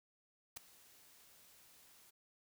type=noise with ADSR envelope; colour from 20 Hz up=white; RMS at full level=-42 dBFS; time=0.56-2.11 s; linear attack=11 ms; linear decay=5 ms; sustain=-22 dB; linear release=15 ms; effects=none